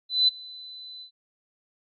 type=tone with ADSR envelope; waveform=sine; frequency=4011 Hz; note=B7; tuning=26 cents sharp; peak=-15 dBFS; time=0.09-1.11 s; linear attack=190 ms; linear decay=15 ms; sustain=-24 dB; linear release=93 ms; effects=AAC 64 kbps